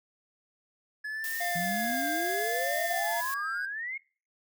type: tone with vibrato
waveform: triangle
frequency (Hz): 1706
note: G#6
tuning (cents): +46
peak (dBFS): -31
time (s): 1.04-3.66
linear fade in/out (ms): 10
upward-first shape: triangle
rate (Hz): 0.71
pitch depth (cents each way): 120
type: noise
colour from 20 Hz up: blue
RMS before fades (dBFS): -38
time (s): 1.24-3.34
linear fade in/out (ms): 0
type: tone with pitch glide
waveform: square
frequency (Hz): 698.5 to 686.9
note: F5 to F5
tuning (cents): 0 to -29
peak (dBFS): -32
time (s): 1.4-3.21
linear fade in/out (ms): 10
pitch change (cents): -29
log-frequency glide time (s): 1.89-2.85
type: exponential sweep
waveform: sine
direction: up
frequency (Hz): 167.2 to 2200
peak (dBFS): -33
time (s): 1.55-3.98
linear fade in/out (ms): 10
effects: noise-tail reverb RT60 0.4 s tail -24 dB re dry